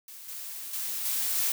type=noise with level steps; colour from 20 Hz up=blue; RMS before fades=-45 / -39 / -33 / -29 / -27 dBFS; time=0.08-1.52 s; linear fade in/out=2 ms; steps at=0.28 / 0.73 / 1.05 / 1.35 s; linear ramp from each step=5 ms; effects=none